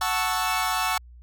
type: chord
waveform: sawtooth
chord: F# minor seventh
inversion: none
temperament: equal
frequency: 740 / 880 / 1108.7 / 1318.5 Hz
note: F#5 / A5 / C#6 / E6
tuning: 0 / 0 / 0 / 0 cents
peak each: -25 dBFS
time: 0.01-0.98 s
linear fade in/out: 5 ms
effects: added 60 Hz sine -44 dBFS peak until 1.22 s